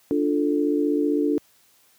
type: chord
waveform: sine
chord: D minor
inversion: none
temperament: equal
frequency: 293.7 / 349.2 / 440 Hz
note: D4 / F4 / A4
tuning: 0 / 0 / 0 cents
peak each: -21 / -26 / -25 dBFS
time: 0.11-1.38 s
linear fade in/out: 0 ms
effects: white hiss -59 dBFS RMS until 1.98 s + high-pass 80 Hz 12 dB/octave